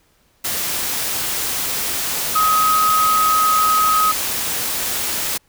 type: tone in noise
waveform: sine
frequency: 1264 Hz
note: D#6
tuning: 27 cents sharp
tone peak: -13 dBFS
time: 2.35-4.12 s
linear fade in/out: 10 ms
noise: white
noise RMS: -22 dBFS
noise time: 0.44-5.38 s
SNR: +6 dB
effects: pink hiss -59 dBFS RMS until 5.48 s